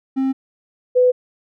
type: tone pair in turn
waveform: triangle / sine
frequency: 266.1 / 500.4 Hz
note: C4 / B4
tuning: +29 / +23 cents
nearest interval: major seventh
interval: 1094 cents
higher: second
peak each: -14 / -10 dBFS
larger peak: second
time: 0.16-0.33 / 0.95-1.12 s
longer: neither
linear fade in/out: 20 ms
effects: none

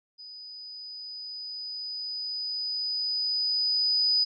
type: tone with level ramp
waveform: sine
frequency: 4978 Hz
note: D#8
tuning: in tune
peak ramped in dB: -42 to -20 dBFS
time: 0.18-4.25 s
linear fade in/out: 20 ms
effects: none

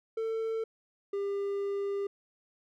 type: tone pair in turn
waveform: triangle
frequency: 447.6 / 399.7 Hz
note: A4 / G4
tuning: +30 / +34 cents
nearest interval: major second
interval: 196 cents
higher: first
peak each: -28 dBFS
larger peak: neither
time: 0.17-0.64 / 1.13-2.07 s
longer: second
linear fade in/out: 5 ms
effects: none

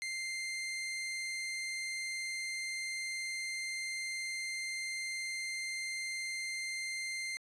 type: tone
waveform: sawtooth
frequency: 2093 Hz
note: C7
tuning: in tune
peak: -33 dBFS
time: 0.02-7.37 s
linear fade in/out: 0 ms
effects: resampled to 24000 Hz

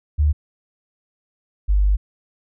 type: tone pair in turn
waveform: sine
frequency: 74.4 / 49.66 Hz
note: D2 / G1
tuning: +23 / +23 cents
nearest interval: perfect fifth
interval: 700 cents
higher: first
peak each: -13 / -13 dBFS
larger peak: neither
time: 0.18-0.33 / 1.68-1.97 s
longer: second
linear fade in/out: 20 ms
effects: none

